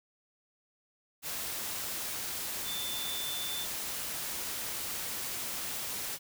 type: tone in noise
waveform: sine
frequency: 3534 Hz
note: A7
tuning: 7 cents sharp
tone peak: -37 dBFS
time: 2.64-3.67 s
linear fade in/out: 50 ms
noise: white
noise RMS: -37 dBFS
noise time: 1.22-6.19 s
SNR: -3 dB
effects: none